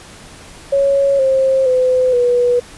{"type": "tone with pitch steps", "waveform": "sine", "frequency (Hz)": [554.4, 531.2, 509, 487.7], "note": ["C#5", "C5", "C5", "B4"], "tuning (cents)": [0, 26, -48, -22], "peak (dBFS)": -10, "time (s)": [0.72, 2.6], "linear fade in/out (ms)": 10, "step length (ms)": 470, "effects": ["pink hiss -38 dBFS RMS until 2.77 s", "resampled to 24000 Hz"]}